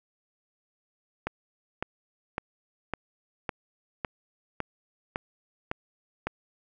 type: click train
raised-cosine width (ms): 0.5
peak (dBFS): -14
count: 10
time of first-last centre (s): 1.27-6.27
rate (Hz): 1.8
effects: none